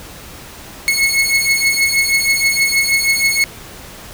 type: beating tone pair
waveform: sawtooth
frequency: 2183 / 2189.3 Hz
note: C#7 / C#7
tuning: -27 / -22 cents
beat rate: 6.3 Hz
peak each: -12 dBFS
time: 0.88-3.44 s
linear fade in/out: 0 ms
effects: pink hiss -35 dBFS RMS until 4.13 s